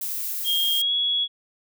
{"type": "noise", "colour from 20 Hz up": "violet", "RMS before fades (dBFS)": -29, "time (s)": [0.01, 0.82], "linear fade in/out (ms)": 5}
{"type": "tone with pitch glide", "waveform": "sine", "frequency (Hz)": [3236, 3354], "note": ["G#7", "G#7"], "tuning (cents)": [-46, 16], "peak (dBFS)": -20, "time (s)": [0.44, 1.28], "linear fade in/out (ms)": 50, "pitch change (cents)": 62, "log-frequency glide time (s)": [0.76, 0.92]}
{"effects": []}